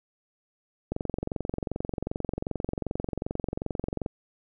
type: click train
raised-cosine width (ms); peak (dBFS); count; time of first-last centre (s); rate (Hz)
2; -16; 72; 0.92-4.062; 22.6
effects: none